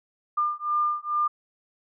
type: beating tone pair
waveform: sine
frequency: 1200 / 1202.3 Hz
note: D6 / D6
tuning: +37 / +40 cents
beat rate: 2.3 Hz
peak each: -26 dBFS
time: 0.37-1.28 s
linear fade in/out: 10 ms
effects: none